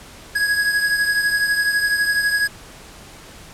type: beating tone pair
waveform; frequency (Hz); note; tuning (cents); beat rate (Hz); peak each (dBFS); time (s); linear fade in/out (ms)
square; 1661.2 / 1673.2; G#6 / G#6; 0 / +12; 12; -18 / -25; 0.35-2.48; 10
effects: pink hiss -41 dBFS RMS until 3.53 s + low-pass 11000 Hz 12 dB/octave